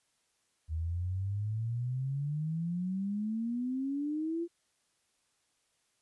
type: exponential sweep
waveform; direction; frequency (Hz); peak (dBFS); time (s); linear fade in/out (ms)
sine; up; 77.8 to 346; -31; 0.68-4.48; 50
effects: white hiss -75 dBFS RMS until 6.01 s + resampled to 24000 Hz